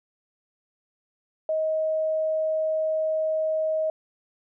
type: tone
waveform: sine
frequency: 630 Hz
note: D#5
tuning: 21 cents sharp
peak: -22 dBFS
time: 1.49-3.9 s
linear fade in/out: 2 ms
effects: none